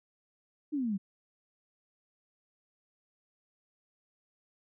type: exponential sweep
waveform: sine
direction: down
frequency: 311.1 to 185 Hz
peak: -29 dBFS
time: 0.72-0.98 s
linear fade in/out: 20 ms
effects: none